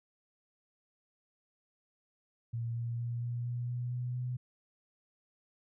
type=tone with pitch steps; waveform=sine; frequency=116.5 / 117.65 / 118.81 / 119.98 / 121.17 / 122.36 / 123.57 / 124.79 Hz; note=A#2 / A#2 / A#2 / B2 / B2 / B2 / B2 / B2; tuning=-1 / +16 / +33 / -50 / -33 / -16 / +1 / +18 cents; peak=-33 dBFS; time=2.53-4.37 s; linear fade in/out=10 ms; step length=230 ms; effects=none